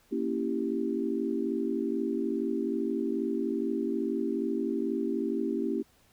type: chord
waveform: sine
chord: A# diminished seventh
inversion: none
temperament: equal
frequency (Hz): 233.1 / 277.2 / 329.6 / 392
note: A#3 / C#4 / E4 / G4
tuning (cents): 0 / 0 / 0 / 0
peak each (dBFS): -33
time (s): 0.11-5.83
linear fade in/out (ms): 20
effects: pink hiss -64 dBFS RMS until 6.12 s